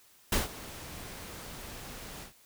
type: noise with ADSR envelope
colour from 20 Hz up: pink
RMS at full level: -26 dBFS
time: 0.32-2.33 s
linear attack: 6 ms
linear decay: 150 ms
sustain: -18 dB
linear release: 110 ms
effects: white hiss -61 dBFS RMS until 2.45 s